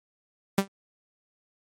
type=tone with exponential decay; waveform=sawtooth; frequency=196 Hz; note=G3; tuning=in tune; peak=-13 dBFS; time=0.58-0.68 s; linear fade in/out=5 ms; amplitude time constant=20 ms; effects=MP3 64 kbps